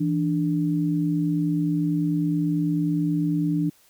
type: tone pair together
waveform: sine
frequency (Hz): 165.2 / 294.4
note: E3 / D4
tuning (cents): +4 / +4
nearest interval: minor seventh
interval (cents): 1000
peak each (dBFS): -23 / -23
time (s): 0-3.7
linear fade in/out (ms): 10
effects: white hiss -58 dBFS RMS until 3.89 s